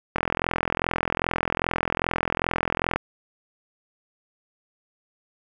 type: click train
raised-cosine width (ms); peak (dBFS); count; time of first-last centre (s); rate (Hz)
0.5; -7; 120; 0.16-2.96; 42.5
effects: 8-bit